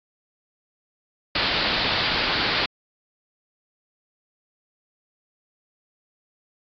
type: low-pass noise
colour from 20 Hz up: white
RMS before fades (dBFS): -23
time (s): 1.35-2.66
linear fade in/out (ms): 5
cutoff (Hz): 4800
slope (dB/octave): 96
effects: AAC 64 kbps